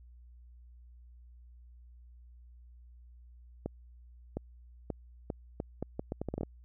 accelerating click train, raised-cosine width 2 ms, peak -21 dBFS, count 14, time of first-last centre 3.66-6.433 s, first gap 710 ms, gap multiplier 0.75, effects added 60 Hz sine -52 dBFS peak until 6.64 s

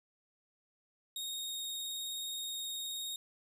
sawtooth tone with vibrato, 3729 Hz, A#7, in tune, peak -35 dBFS, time 1.16-3.16 s, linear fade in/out 2 ms, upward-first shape triangle, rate 19 Hz, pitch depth 25 cents each way, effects none

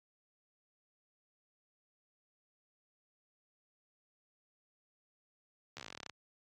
slowing click train, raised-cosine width 0.2 ms, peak -27 dBFS, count 16, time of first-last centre 5.77-6.097 s, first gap 13 ms, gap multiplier 1.07, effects high-pass 80 Hz 12 dB/octave + AAC 32 kbps

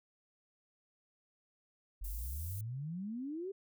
sine exponential sweep, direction up, 43.65 to 404 Hz, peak -38 dBFS, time 2.01-3.52 s, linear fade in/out 10 ms
white high-pass noise, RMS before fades -48 dBFS, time 2.04-2.61 s, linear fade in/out 5 ms, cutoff 12000 Hz, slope 12 dB/octave
effects none

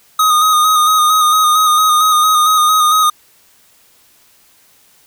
square tone with vibrato, 1244.5 Hz, D#6, in tune, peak -9 dBFS, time 0.19-3.1 s, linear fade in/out 5 ms, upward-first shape square, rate 4.4 Hz, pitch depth 26 cents each way, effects white hiss -50 dBFS RMS until 5.06 s

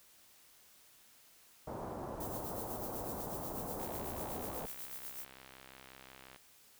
white low-pass noise, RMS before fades -43 dBFS, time 1.67-4.66 s, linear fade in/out 5 ms, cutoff 900 Hz, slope 24 dB/octave
violet noise with tremolo, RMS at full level -44 dBFS, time 2.2-5.25 s, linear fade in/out 5 ms, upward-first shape sine, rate 8.1 Hz, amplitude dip 55%
click train, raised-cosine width 0.3 ms, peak -36 dBFS, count 169, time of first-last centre 3.8-6.361 s, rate 65.6 Hz
effects white hiss -63 dBFS RMS until 6.79 s

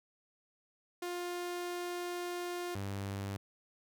sawtooth tone pair in turn, 352.8 / 99 Hz, F4 / G2, +18 / +18 cents, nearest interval octave + minor seventh, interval 2200 cents, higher first, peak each -33 / -33 dBFS, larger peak neither, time 1.02-2.75 / 2.75-3.37 s, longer first, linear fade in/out 5 ms, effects none

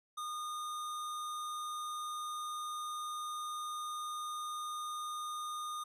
square tone, 1223 Hz, D#6, 30 cents flat, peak -39 dBFS, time 0.17-5.84 s, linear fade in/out 10 ms, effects resampled to 32000 Hz

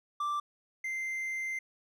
triangle tone pair in turn, 1174.7 / 2084 Hz, D6 / C7, 0 / -7 cents, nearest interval minor seventh, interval 993 cents, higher second, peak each -28 / -31 dBFS, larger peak first, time 0.2-0.4 / 0.84-1.59 s, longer second, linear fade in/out 5 ms, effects none

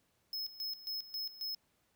square tone with tremolo, 5180 Hz, E8, 31 cents flat, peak -37 dBFS, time 0.33-1.55 s, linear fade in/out 2 ms, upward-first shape square, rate 3.7 Hz, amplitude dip 80%, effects pink hiss -75 dBFS RMS until 1.95 s + high-pass 60 Hz 12 dB/octave

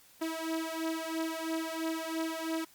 sawtooth beating tone pair, 322.2 / 325.2 Hz, E4 / E4, -39 / -23 cents, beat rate 3 Hz, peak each -32 / -32 dBFS, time 0.21-2.65 s, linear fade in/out 10 ms, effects white hiss -60 dBFS RMS until 2.74 s + Opus 48 kbps

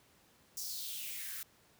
blue noise with high-pass filter sweep, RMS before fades -42 dBFS, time 0.57-1.43 s, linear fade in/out 2 ms, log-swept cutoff 5800 to 1400 Hz, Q 3.8, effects pink hiss -66 dBFS RMS until 1.79 s + high-pass 80 Hz 12 dB/octave

